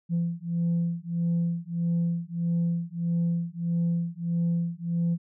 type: beating tone pair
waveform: sine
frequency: 169.2 / 170.8 Hz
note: E3 / F3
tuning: +45 / -38 cents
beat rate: 1.6 Hz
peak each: -26 / -26 dBFS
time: 0.09-5.18 s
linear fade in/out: 50 ms
effects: tanh soft clip ceiling -20 dBFS